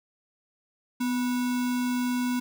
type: tone with sample-and-hold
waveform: sine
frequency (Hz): 248.6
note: B3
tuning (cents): +12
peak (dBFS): -24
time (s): 1-2.4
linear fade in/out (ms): 10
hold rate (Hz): 1225
effects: none